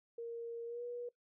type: tone with pitch glide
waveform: sine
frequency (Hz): 465.9 to 482.9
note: A#4 to B4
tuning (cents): -1 to -39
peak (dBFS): -40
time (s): 0.18-1.09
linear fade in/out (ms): 5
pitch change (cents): +62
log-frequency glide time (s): 0.66-0.83
effects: noise-tail reverb RT60 0.1 s tail -20 dB re dry